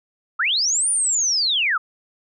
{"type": "linear two-way sweep", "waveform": "sine", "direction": "up then down", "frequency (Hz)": [1174.7, 9530, 1174.7], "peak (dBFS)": -17, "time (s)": [0.39, 1.78], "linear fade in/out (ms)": 10, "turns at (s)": 0.9, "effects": []}